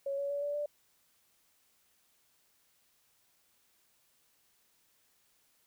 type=tone with pitch steps; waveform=sine; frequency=554.4 / 562.5 / 570.6 / 578.9 / 587.4 Hz; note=C#5 / C#5 / C#5 / D5 / D5; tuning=0 / +25 / +50 / -25 / 0 cents; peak=-32 dBFS; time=0.06-0.66 s; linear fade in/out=5 ms; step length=120 ms; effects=white hiss -71 dBFS RMS until 5.66 s